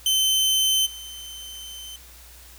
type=tone with level steps; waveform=sawtooth; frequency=3075 Hz; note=G7; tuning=34 cents flat; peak=-15 / -33 dBFS; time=0.06-1.96 s; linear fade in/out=2 ms; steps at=0.85 s; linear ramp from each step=20 ms; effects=added 60 Hz sine -48 dBFS peak until 2.58 s + white hiss -48 dBFS RMS until 2.58 s